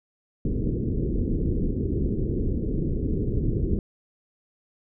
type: low-pass noise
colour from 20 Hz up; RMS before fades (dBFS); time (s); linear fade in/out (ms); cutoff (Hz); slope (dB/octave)
pink; -25; 0.45-3.79; 2; 430; 48
effects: none